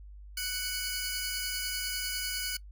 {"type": "tone cluster", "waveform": "15% pulse", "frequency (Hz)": [1486, 2234, 4942], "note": ["F#6", "C#7", "D#8"], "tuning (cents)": [7, 13, -13], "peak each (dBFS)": -30, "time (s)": [0.37, 2.57], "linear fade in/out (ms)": 5, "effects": ["noise-tail reverb RT60 0.1 s tail -21 dB re dry", "added 50 Hz sine -45 dBFS peak until 2.71 s"]}